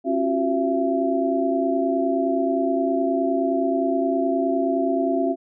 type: tone cluster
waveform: sine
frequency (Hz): 271.6 / 345.2 / 374.8 / 673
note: C#4 / F4 / F#4 / E5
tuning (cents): -35 / -20 / +22 / +36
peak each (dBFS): -23 / -27 / -26 / -23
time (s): 0.04-5.36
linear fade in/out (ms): 50
effects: none